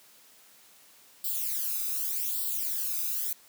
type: noise with flanger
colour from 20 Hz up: violet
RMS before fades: -31 dBFS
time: 1.24-3.33 s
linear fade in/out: 5 ms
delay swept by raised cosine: 0.23 to 0.81 ms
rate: 0.85 Hz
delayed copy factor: +1
effects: white hiss -57 dBFS RMS until 3.48 s + high-pass 150 Hz 12 dB/octave